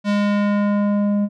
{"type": "tone with low-pass filter sweep", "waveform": "square", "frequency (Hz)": 204.8, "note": "G#3", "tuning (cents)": -24, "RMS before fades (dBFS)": -18, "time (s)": [0.04, 1.29], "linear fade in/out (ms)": 50, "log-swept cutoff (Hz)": [4900, 440], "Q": 0.8, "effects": []}